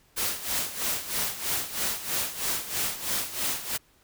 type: noise with tremolo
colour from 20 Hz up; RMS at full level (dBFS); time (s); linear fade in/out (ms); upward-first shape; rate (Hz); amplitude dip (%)
white; -27; 0.16-3.78; 20; sine; 3.1; 75
effects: pink hiss -62 dBFS RMS until 4.03 s